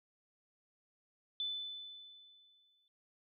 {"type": "tone with exponential decay", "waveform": "sine", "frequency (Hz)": 3506, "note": "A7", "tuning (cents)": -7, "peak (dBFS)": -34, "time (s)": [1.4, 2.88], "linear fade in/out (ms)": 1, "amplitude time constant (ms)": 320, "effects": []}